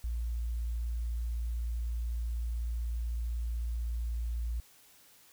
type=tone; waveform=sine; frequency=58 Hz; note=A#1; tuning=8 cents flat; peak=-31 dBFS; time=0.04-4.6 s; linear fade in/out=0 ms; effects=white hiss -60 dBFS RMS until 5.32 s